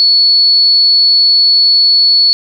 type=tone; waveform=sine; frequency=4411 Hz; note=C#8; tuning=9 cents flat; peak=-5 dBFS; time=0-2.33 s; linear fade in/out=0 ms; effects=none